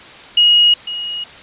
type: tone with echo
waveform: sine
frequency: 2885 Hz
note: F#7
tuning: 44 cents flat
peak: -7 dBFS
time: 0.37-0.74 s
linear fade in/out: 5 ms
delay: 500 ms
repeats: 1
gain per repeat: -14 dB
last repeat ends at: 1.24 s
effects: white hiss -37 dBFS RMS until 1.42 s + resampled to 8000 Hz